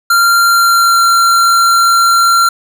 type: tone with pitch glide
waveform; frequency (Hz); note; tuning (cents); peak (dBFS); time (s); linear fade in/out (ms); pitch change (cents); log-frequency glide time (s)
square; 1384 to 1371.3; F6 to F6; -16 to -32; -7; 0.1-2.49; 5; -16; 0.43-1.01
effects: none